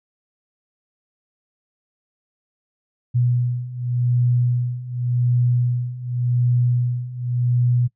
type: beating tone pair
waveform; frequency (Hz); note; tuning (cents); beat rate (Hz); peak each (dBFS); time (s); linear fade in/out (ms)
sine; 121.9 / 122.78; B2 / B2; -22 / -10; 0.88; -22 / -19; 3.14-7.88; 20
effects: noise-tail reverb RT60 0.1 s tail -21 dB re dry